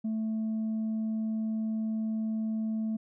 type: tone with tanh clipping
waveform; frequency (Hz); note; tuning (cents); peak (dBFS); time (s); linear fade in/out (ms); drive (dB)
sine; 220; A3; 0; -29; 0.04-2.97; 10; 1
effects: none